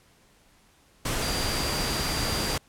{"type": "tone in noise", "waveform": "sine", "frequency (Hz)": 4742, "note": "D8", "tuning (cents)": 16, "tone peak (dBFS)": -33, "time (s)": [1.22, 2.56], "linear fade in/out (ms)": 5, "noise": "pink", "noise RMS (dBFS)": -28, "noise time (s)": [1.05, 2.58], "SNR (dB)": -8, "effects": ["pink hiss -60 dBFS RMS until 2.68 s", "low-pass 12000 Hz 12 dB/octave"]}